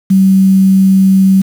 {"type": "tone with quantisation", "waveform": "sine", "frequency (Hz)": 191.4, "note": "G3", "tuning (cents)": -41, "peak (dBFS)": -4, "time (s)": [0.1, 1.42], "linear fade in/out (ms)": 10, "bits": 5, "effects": []}